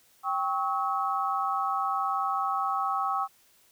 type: chord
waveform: sine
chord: C# diminished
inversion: second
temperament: equal with one note detuned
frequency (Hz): 784 / 1108.7 / 1287.7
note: G5 / C#6 / E6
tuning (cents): 0 / 0 / -41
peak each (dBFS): -30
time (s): 0.23-3.28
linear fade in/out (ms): 50
effects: white hiss -62 dBFS RMS until 3.71 s